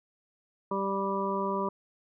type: harmonic tone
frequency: 196 Hz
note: G3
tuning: in tune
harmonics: 1 / 2 / 3 / 5 / 6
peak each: -34 / -33 / -36 / -32 / -36 dBFS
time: 0.71-1.69 s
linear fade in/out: 5 ms
effects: none